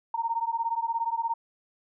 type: beating tone pair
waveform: sine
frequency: 913 / 930 Hz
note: A#5 / A#5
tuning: -36 / -4 cents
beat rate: 17 Hz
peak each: -29 dBFS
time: 0.14-1.34 s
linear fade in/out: 5 ms
effects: none